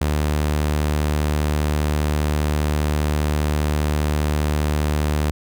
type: tone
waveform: sawtooth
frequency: 75 Hz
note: D2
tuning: 37 cents sharp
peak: -14 dBFS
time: 0.01-5.31 s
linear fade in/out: 5 ms
effects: none